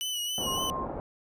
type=tone with vibrato; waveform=sawtooth; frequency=2960 Hz; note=F#7; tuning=in tune; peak=-27 dBFS; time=0.01-0.7 s; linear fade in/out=0 ms; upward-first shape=sine; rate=3.6 Hz; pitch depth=40 cents each way
type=low-pass noise; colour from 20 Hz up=white; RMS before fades=-36 dBFS; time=0.38-1 s; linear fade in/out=0 ms; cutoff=820 Hz; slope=24 dB/octave
type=tone; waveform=sine; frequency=1057 Hz; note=C6; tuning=17 cents sharp; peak=-32 dBFS; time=0.46-0.86 s; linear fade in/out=20 ms
effects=resampled to 32000 Hz